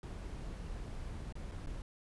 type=noise with dropouts; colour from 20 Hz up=brown; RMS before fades=-43 dBFS; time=0.03-1.82 s; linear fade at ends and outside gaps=1 ms; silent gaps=1.325-1.354 / 1.514-1.518 / 1.661-1.671 s; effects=resampled to 24000 Hz